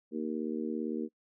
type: harmonic tone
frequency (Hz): 77.78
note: D#2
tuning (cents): 0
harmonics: 3 / 4 / 5 / 6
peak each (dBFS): -35 / -37 / -39 / -41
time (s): 0.11-1.09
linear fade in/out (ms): 50
effects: noise-tail reverb RT60 0.1 s tail -26 dB re dry